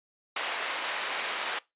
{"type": "band-pass noise", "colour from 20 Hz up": "white", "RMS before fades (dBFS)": -33, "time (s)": [0.36, 1.59], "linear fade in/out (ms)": 5, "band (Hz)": [600, 2800], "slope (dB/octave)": 12, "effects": ["noise-tail reverb RT60 0.2 s tail -21 dB re dry", "resampled to 8000 Hz"]}